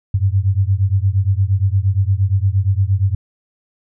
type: beating tone pair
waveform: sine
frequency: 93.6 / 102.2 Hz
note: F#2 / G#2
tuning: +20 / -27 cents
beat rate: 8.6 Hz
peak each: -15 / -16 dBFS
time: 0.14-3.15 s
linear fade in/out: 5 ms
effects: none